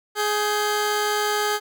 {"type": "tone pair together", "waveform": "15% pulse", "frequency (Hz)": [418.4, 1560.2], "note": ["G#4", "G6"], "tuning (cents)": [13, -9], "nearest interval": "octave + major seventh", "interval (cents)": 2278, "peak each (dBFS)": [-15, -22], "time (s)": [0.15, 1.6], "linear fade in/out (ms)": 50, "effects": []}